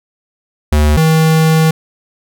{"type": "tone pair in turn", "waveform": "square", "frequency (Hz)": [75, 159.43], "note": ["D2", "D#3"], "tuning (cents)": [37, 43], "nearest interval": "octave + minor second", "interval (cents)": 1306, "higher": "second", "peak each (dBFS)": -8, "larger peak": "neither", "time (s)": [[0.72, 0.97], [0.97, 1.71]], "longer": "second", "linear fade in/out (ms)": 5, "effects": []}